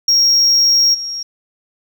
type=tone with level steps; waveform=sine; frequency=5588 Hz; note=F8; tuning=in tune; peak=-6 / -21 dBFS; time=0.08-1.23 s; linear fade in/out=5 ms; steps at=0.93 s; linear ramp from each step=20 ms; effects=tanh soft clip ceiling -8 dBFS + 8-bit